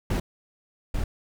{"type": "noise bursts at uneven times", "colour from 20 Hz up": "brown", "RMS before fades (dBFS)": -25, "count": 2, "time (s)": [[0.1, 0.2], [0.94, 1.04]], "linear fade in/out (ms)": 5, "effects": []}